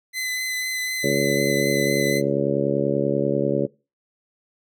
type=tone with vibrato; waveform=sawtooth; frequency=2026 Hz; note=B6; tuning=44 cents sharp; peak=-21 dBFS; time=0.13-2.22 s; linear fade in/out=50 ms; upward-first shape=sine; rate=4 Hz; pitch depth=14 cents each way
type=harmonic tone; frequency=70.2 Hz; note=C#2; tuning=22 cents sharp; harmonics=2 / 3 / 4 / 5 / 6 / 7 / 8; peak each=-27 / -27 / -27 / -26 / -25 / -30 / -25 dBFS; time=1.03-3.67 s; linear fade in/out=20 ms
effects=noise-tail reverb RT60 0.3 s tail -22 dB re dry